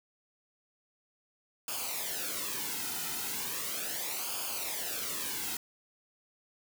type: noise with flanger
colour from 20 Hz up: white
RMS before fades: -36 dBFS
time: 1.68-5.57 s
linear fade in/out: 2 ms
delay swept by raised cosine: 0.51 to 1.81 ms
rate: 0.37 Hz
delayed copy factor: -0.7
effects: none